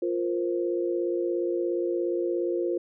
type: chord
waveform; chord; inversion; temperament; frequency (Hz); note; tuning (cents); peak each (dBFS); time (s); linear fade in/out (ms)
sine; F suspended fourth; none; equal; 349.2 / 466.2 / 523.3; F4 / Bb4 / C5; 0 / 0 / 0; -26 / -32 / -32; 0.02-2.78; 5
effects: none